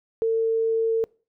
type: tone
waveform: sine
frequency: 450.7 Hz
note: A4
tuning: 42 cents sharp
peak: -19 dBFS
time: 0.22-1.04 s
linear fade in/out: 0 ms
effects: noise-tail reverb RT60 0.4 s tail -25 dB re dry

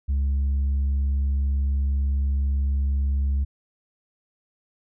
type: tone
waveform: sine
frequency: 69 Hz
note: C#2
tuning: 7 cents flat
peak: -17 dBFS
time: 0.08-3.45 s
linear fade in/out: 20 ms
effects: tanh soft clip ceiling -19 dBFS

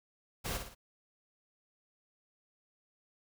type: noise with echo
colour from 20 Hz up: pink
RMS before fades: -37 dBFS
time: 0.44-0.58 s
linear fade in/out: 20 ms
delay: 57 ms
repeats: 3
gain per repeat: -6 dB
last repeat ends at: 0.751 s
effects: none

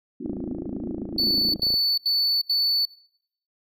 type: band-pass noise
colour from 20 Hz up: white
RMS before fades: -32 dBFS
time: 0.2-1.57 s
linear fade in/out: 10 ms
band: 190 to 360 Hz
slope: 96 dB/octave
type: click train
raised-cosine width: 2 ms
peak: -22 dBFS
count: 42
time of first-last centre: 0.26-1.74 s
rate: 27.7 Hz
type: tone bursts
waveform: triangle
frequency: 4478 Hz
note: C#8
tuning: 17 cents sharp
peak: -18 dBFS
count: 4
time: 1.18-2.854 s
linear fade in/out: 5 ms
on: 360 ms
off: 78 ms
effects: noise-tail reverb RT60 0.7 s tail -21 dB re dry

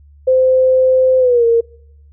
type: tone with pitch glide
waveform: sine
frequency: 517 to 463.3 Hz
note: C5 to A#4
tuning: -21 to -11 cents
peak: -8 dBFS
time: 0.27-1.61 s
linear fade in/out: 10 ms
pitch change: -190 cents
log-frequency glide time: 1.19-1.45 s
effects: noise-tail reverb RT60 0.7 s tail -24 dB re dry + added 72 Hz sine -41 dBFS peak until 2.12 s

